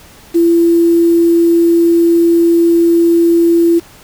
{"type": "tone with quantisation", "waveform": "sine", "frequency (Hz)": 338.2, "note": "E4", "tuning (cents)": 44, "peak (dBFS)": -6, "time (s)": [0.34, 3.8], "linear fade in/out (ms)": 20, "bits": 5, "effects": ["pink hiss -40 dBFS RMS until 4.03 s"]}